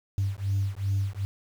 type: beating tone pair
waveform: sine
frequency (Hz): 97.2 / 99.8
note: G2 / G2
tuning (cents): -14 / +32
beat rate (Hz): 2.6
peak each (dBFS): -27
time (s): 0.18-1.25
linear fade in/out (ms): 0
effects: tanh soft clip ceiling -19 dBFS + 8-bit